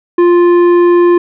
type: tone with tanh clipping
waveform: triangle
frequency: 349.2 Hz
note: F4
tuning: in tune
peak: -6 dBFS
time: 0.18-1.18 s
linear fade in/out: 5 ms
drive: 14 dB
effects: none